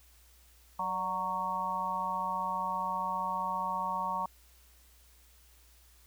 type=harmonic tone with a mistuned harmonic; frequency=185 Hz; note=F#3; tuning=in tune; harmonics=1 / 3 / 4 / 5 / 6; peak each=-45 / -45 / -41 / -33 / -35 dBFS; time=0.79-4.26 s; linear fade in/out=5 ms; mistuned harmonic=3; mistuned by=+80 cents; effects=added 60 Hz sine -60 dBFS peak until 6.06 s + white hiss -63 dBFS RMS until 6.06 s